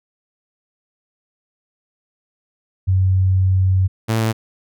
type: tone pair in turn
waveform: sine / sawtooth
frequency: 94 / 111.79 Hz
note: F#2 / A2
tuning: +28 / +28 cents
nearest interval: minor third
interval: 300 cents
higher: second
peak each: -12 dBFS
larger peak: neither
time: 2.87-3.88 / 4.08-4.33 s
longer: first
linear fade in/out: 20 ms
effects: none